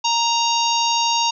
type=harmonic tone; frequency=932.3 Hz; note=A#5; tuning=in tune; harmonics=1 / 3 / 4 / 5 / 6 / 7; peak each=-19 / -24 / -25 / -26 / -27 / -27 dBFS; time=0.04-1.31 s; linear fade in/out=10 ms; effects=none